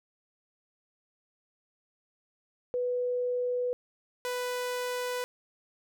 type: tone pair in turn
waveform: sine / sawtooth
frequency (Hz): 493.9 / 495.6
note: B4 / B4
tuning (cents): 0 / +6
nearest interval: unison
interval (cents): 6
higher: second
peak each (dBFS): -27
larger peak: neither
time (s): 2.74-3.73 / 4.25-5.24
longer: neither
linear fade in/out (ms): 0
effects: none